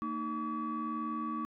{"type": "tone cluster", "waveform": "sine", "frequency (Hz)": [227.9, 309.2, 1140], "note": ["A#3", "D#4", "C#6"], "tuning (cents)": [-39, -11, 48], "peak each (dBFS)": [-37, -38, -35], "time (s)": [0.02, 1.45], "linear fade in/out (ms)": 0, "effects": ["tanh soft clip ceiling -28 dBFS"]}